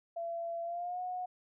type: tone with pitch glide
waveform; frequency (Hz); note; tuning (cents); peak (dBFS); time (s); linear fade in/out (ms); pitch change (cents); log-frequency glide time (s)
sine; 676 to 728.7; E5 to F#5; +43 to -27; -35; 0.16-1.26; 10; +130; 0.63-1.01
effects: none